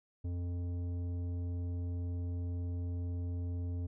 triangle tone with tanh clipping, 87.8 Hz, F2, 10 cents sharp, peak -36 dBFS, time 0.24-3.87 s, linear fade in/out 10 ms, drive 15 dB, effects none

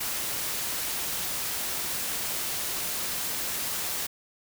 white noise, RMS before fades -31 dBFS, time 0-4.07 s, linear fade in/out 10 ms, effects none

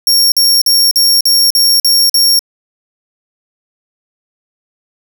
sawtooth tone bursts, 5530 Hz, F8, 18 cents flat, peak -4 dBFS, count 8, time 0.07-2.392 s, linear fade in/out 2 ms, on 250 ms, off 46 ms, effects none

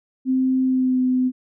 sine tone with pitch glide, 260 to 254.8 Hz, C4 to C4, -11 to -46 cents, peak -16 dBFS, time 0.25-1.32 s, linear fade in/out 50 ms, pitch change -35 cents, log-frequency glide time 0.63-1.01 s, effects none

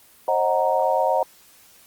sine chord, C half-diminished seventh, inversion none, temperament equal with one note detuned, 533.9 / 622.3 / 740 / 932.3 Hz, C5 / Eb5 / Gb5 / Bb5, +35 / 0 / 0 / 0 cents, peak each -23 dBFS, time 0.28-1.23 s, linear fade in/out 2 ms, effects white hiss -52 dBFS RMS until 1.86 s + Opus 24 kbps

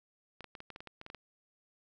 clicks, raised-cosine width 0.3 ms, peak -30 dBFS, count 12, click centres 0.407 / 0.443 / 0.552 / 0.604 / 0.703 / 0.761 / 0.805 / 0.873 / 1.014 / 1.064 / 1.101 / 1.147 s, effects none

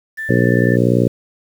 sine tone, 1769 Hz, A6, 9 cents sharp, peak -22 dBFS, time 0.17-0.77 s, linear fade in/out 20 ms
harmonic tone, 60.3 Hz, B1, 41 cents flat, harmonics 2 / 3 / 4 / 5 / 6 / 7 / 8 / 9, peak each -16 / -18 / -19 / -20 / -21 / -21 / -22 / -23 dBFS, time 0.29-1.08 s, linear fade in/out 5 ms
effects 7-bit

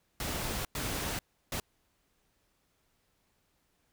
pink noise bursts at uneven times, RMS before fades -35 dBFS, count 3, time 0.2-0.65 / 0.75-1.19 / 1.52-1.6 s, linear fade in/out 2 ms, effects pink hiss -74 dBFS RMS until 3.92 s

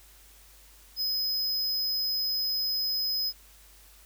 square tone, 5060 Hz, D#8, 28 cents sharp, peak -27 dBFS, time 0.96-3.33 s, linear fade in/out 50 ms, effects added 50 Hz sine -56 dBFS peak until 4.05 s + white hiss -56 dBFS RMS until 4.05 s

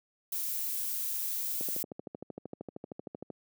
violet noise, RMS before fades -34 dBFS, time 0.32-1.83 s, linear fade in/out 5 ms
click train, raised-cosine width 2 ms, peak -25 dBFS, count 23, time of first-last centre 1.61-3.302 s, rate 13 Hz
effects high-pass 200 Hz 12 dB/octave

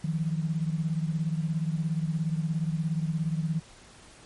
sine beating tone pair, 157 / 174 Hz, D#3 / F3, +16 / -6 cents, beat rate 17 Hz, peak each -27 / -31 dBFS, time 0.04-3.6 s, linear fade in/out 5 ms, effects pink hiss -52 dBFS RMS until 4.25 s + MP3 48 kbps

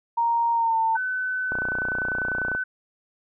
sine tone with pitch glide, 932.3 to 900 Hz, A#5 to A5, 0 to +39 cents, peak -19 dBFS, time 0.17-0.97 s, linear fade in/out 10 ms, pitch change -61 cents, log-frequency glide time 0.53-0.77 s
sine tone, 1510 Hz, F#6, 35 cents sharp, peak -24 dBFS, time 0.95-2.64 s, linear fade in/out 10 ms
click train, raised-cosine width 1 ms, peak -17 dBFS, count 32, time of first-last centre 1.52-2.55 s, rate 30.1 Hz
effects none

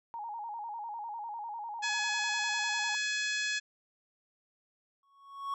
sine tone with vibrato, 880 Hz, A5, in tune, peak -37 dBFS, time 0.14-2.95 s, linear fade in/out 0 ms, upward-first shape square, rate 10 Hz, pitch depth 93 cents each way
harmonic tone, 845 Hz, G#5, 30 cents sharp, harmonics 2 / 3 / 4 / 5 / 6 / 7 / 8 / 9, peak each -33 / -37 / -39 / -41 / -43 / -44 / -45 / -46 dBFS, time 1.82-3.6 s, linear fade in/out 20 ms
triangle tone with exponential growth, 1108.7 Hz, C#6, in tune, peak -28 dBFS, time 5.03-5.54 s, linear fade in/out 2 ms, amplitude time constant 110 ms
effects none

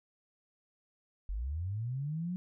sine linear sweep, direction up, 43.17 to 185 Hz, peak -33 dBFS, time 1.29-2.36 s, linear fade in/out 0 ms, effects none

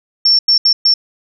sine tone bursts at uneven times, 5430 Hz, F8, 50 cents flat, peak -7 dBFS, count 4, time 0.25-0.39 / 0.48-0.58 / 0.65-0.73 / 0.85-0.94 s, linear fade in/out 5 ms, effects none

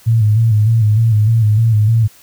sine tone with vibrato, 110 Hz, A2, in tune, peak -8 dBFS, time 0.06-2.08 s, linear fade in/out 20 ms, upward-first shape square, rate 3.3 Hz, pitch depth 62 cents each way, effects white hiss -45 dBFS RMS until 2.22 s

